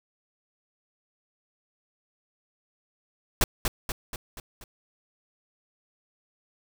pink noise with echo, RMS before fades -20 dBFS, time 3.41-3.44 s, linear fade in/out 2 ms, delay 240 ms, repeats 5, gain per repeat -5 dB, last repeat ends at 4.64 s, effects none

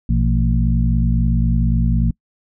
harmonic tone with a mistuned harmonic, 57 Hz, A#1, 38 cents flat, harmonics 1 / 2 / 3 / 4, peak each -16 / -19 / -21 / -22 dBFS, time 0.09-2.11 s, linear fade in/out 5 ms, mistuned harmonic 2, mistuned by +100 cents, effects noise-tail reverb RT60 0.1 s tail -26 dB re dry

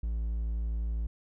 triangle tone, 56 Hz, A1, 31 cents sharp, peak -27 dBFS, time 0.03-1.07 s, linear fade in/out 5 ms, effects none

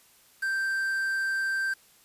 triangle tone with quantisation, 1568 Hz, G6, in tune, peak -24 dBFS, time 0.42-1.74 s, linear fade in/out 10 ms, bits 7, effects white hiss -59 dBFS RMS until 2.04 s + resampled to 32000 Hz

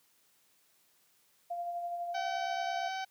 sine tone with tremolo, 695 Hz, F5, 9 cents flat, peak -33 dBFS, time 1.5-2.89 s, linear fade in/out 10 ms, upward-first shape sine, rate 12 Hz, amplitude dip 35%
harmonic tone, 764 Hz, G5, 45 cents flat, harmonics 1 / 2 / 3 / 4 / 5 / 6 / 7 / 8, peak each -36 / -42 / -46 / -48 / -50 / -52 / -53 / -54 dBFS, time 2.14-3.05 s, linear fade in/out 10 ms
effects white hiss -69 dBFS RMS until 3.1 s + high-pass 100 Hz 12 dB/octave

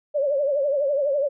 sine tone with vibrato, 566 Hz, C#5, 36 cents sharp, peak -19 dBFS, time 0.14-1.29 s, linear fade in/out 20 ms, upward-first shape triangle, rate 12 Hz, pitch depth 120 cents each way, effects none

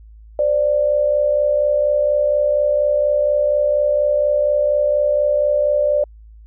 sine tone pair together, 524 / 588.2 Hz, C5 / D5, +2 / +3 cents, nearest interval major second, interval 201 cents, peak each -21 / -14 dBFS, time 0.39-6.04 s, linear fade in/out 2 ms, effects added 54 Hz sine -39 dBFS peak until 6.46 s

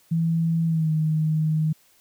sine tone with pitch glide, 164.81 to 156.19 Hz, E3 to D#3, 0 to +7 cents, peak -19 dBFS, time 0.11-1.73 s, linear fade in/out 10 ms, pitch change -93 cents, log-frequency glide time 0.66-0.91 s, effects white hiss -59 dBFS RMS until 2 s

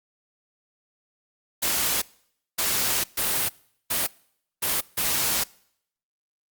white noise bursts at uneven times, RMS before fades -24 dBFS, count 6, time 1.62-2.02 / 2.58-3.04 / 3.17-3.49 / 3.9-4.07 / 4.62-4.81 / 4.97-5.44 s, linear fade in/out 10 ms, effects noise-tail reverb RT60 0.7 s tail -24 dB re dry + Opus 48 kbps

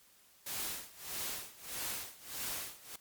white noise with tremolo, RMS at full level -38 dBFS, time 0.46-2.96 s, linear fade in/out 5 ms, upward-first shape sine, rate 1.6 Hz, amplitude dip 90%, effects white hiss -64 dBFS RMS until 3 s + MP3 96 kbps

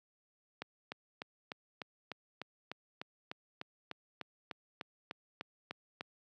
click train, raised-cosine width 0.3 ms, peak -24 dBFS, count 19, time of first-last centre 0.62-6.009 s, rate 3.34 Hz, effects high-pass 150 Hz 12 dB/octave

